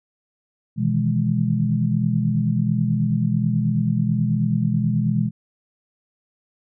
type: chord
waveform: sine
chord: E major seventh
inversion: second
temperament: equal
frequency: 123.47 / 155.56 / 164.81 / 207.7 Hz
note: B2 / D#3 / E3 / G#3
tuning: 0 / 0 / 0 / 0 cents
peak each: -22 / -26 / -23 / -22 dBFS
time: 0.76-5.31 s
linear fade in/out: 50 ms
effects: none